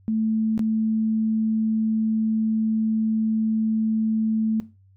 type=tone with dropouts; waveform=sine; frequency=220 Hz; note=A3; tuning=in tune; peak=-20 dBFS; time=0.08-4.6 s; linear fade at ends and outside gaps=0 ms; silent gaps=0.578-0.593 s; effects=noise-tail reverb RT60 0.3 s tail -18 dB re dry + added 96 Hz sine -52 dBFS peak until 4.96 s